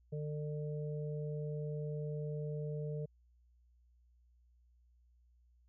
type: harmonic tone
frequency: 150 Hz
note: D3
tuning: 37 cents sharp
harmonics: 1 / 3 / 4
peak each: -38 / -43 / -50 dBFS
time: 0.12-3.06 s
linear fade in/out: 10 ms
effects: added 60 Hz sine -65 dBFS peak until 5.68 s